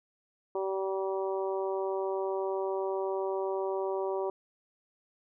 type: harmonic tone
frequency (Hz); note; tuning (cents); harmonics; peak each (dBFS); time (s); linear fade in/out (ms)
192.3; G3; -33; 2 / 3 / 4 / 5 / 6; -31 / -36 / -40 / -39 / -46; 0.55-4.3; 2
effects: none